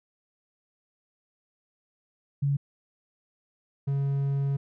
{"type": "tone pair in turn", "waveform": ["sine", "triangle"], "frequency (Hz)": [140.8, 138.94], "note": ["C#3", "C#3"], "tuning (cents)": [27, 4], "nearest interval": "unison", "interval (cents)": 23, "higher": "first", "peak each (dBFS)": -22, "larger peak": "neither", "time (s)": [[2.42, 2.57], [3.87, 4.57]], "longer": "second", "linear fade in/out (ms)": 10, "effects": []}